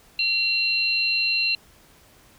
sine tone pair together, 2740 / 4114 Hz, F7 / C8, -34 / -30 cents, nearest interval perfect fifth, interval 704 cents, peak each -22 / -23 dBFS, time 0.19-1.55 s, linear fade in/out 2 ms, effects pink hiss -54 dBFS RMS until 2.38 s

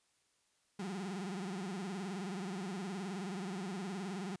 35% pulse tone with vibrato, 190 Hz, F#3, 46 cents sharp, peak -37 dBFS, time 0.79-4.36 s, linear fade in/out 5 ms, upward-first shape sine, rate 19 Hz, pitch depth 150 cents each way, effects white hiss -75 dBFS RMS until 4.4 s + resampled to 22050 Hz

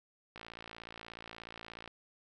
click train, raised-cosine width 0.3 ms, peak -30 dBFS, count 87, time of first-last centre 0.36-1.877 s, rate 56.7 Hz, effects none

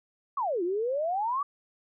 sine exponential two-way sweep, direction down then up, 1174.7 to 335.5 to 1174.7 Hz, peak -26 dBFS, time 0.37-1.43 s, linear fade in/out 5 ms, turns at 0.63 s, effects none

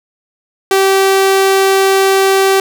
sawtooth tone, 387 Hz, G4, 22 cents flat, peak -4 dBFS, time 0.71-2.6 s, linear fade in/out 2 ms, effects none

